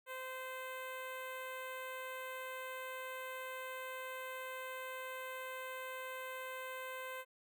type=tone with notch filter; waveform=10% pulse; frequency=517 Hz; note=C5; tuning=21 cents flat; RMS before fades=-45 dBFS; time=0.06-7.25 s; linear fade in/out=50 ms; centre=5300 Hz; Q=0.53; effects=none